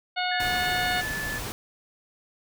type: harmonic tone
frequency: 727 Hz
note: F#5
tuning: 31 cents flat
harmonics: 1 / 2 / 3 / 4 / 5 / 6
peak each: -28 / -31 / -33 / -34 / -35 / -36 dBFS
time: 0.16-1.02 s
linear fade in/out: 20 ms
type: tone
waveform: sine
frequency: 1738 Hz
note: A6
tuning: 22 cents flat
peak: -30 dBFS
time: 0.31-1.39 s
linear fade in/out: 10 ms
type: noise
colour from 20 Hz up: pink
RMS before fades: -34 dBFS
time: 0.4-1.52 s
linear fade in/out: 0 ms
effects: none